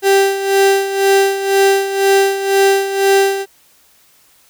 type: tone with tremolo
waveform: 35% pulse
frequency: 392 Hz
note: G4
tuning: in tune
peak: -6 dBFS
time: 0.02-3.46 s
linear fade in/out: 50 ms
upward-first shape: sine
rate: 2 Hz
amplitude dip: 70%
effects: white hiss -51 dBFS RMS until 4.49 s